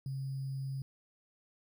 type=tone with sample-and-hold; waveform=sine; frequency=135.1 Hz; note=C#3; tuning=44 cents flat; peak=-35 dBFS; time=0.06-0.82 s; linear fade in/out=2 ms; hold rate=4900 Hz; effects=none